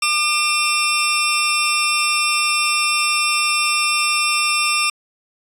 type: tone pair together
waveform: 20% pulse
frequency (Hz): 1200 / 2703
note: D6 / E7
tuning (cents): +37 / +43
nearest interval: octave + major second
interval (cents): 1406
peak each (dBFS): -14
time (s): 0.02-4.9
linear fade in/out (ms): 5
effects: resampled to 32000 Hz